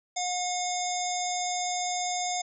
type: harmonic tone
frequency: 721 Hz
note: F#5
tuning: 45 cents flat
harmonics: 1 / 3 / 5 / 7 / 9 / 10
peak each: -30 / -39 / -38 / -39 / -36 / -36 dBFS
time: 0.16-2.42 s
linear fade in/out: 10 ms
effects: none